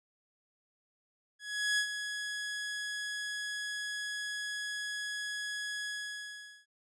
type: tone with ADSR envelope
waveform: sawtooth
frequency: 1678 Hz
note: G#6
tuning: 17 cents sharp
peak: -23 dBFS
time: 1.39-6.66 s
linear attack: 390 ms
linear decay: 81 ms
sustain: -9 dB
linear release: 790 ms
effects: resampled to 22050 Hz